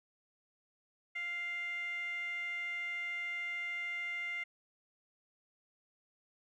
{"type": "tone with band-pass filter", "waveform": "15% pulse", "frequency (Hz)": 698.5, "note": "F5", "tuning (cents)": 0, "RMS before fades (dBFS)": -39, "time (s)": [1.15, 4.44], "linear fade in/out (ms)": 10, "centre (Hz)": 2200, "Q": 8.8, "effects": []}